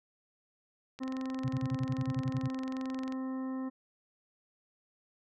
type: click train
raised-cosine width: 0.2 ms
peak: -28 dBFS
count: 49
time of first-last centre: 0.99-3.123 s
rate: 22.5 Hz
type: harmonic tone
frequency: 261.6 Hz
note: C4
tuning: in tune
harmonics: 1 / 2 / 3 / 4 / 5 / 7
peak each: -34 / -47 / -53 / -49 / -56 / -57 dBFS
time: 1-3.7 s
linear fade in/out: 20 ms
type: tone bursts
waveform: sine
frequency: 130.81 Hz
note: C3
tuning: in tune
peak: -29 dBFS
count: 12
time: 1.44-2.481 s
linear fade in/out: 10 ms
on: 51 ms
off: 39 ms
effects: none